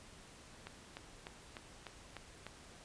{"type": "click train", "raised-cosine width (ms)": 0.3, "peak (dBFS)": -29, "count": 7, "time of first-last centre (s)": [0.67, 2.466], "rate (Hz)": 3.34, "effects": ["pink hiss -57 dBFS RMS until 2.84 s", "resampled to 22050 Hz"]}